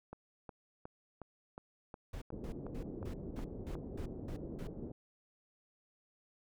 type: click train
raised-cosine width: 1 ms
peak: -32 dBFS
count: 11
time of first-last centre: 0.13-3.753 s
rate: 2.76 Hz
type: noise bursts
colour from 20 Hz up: brown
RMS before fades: -43 dBFS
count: 9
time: 2.13-4.673 s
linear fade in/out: 5 ms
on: 87 ms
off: 220 ms
type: low-pass noise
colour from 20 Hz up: white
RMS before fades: -45 dBFS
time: 2.32-4.92 s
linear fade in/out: 5 ms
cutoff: 420 Hz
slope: 24 dB/octave
effects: none